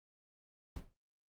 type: noise with exponential decay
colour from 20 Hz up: brown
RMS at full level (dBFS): -38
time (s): 0.76-0.94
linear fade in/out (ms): 5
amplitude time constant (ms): 38
effects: Opus 48 kbps